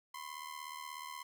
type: ring-modulated tone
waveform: sawtooth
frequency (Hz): 1036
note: C6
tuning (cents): -17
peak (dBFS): -37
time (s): 0.14-1.23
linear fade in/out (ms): 5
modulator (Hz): 38.3
effects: none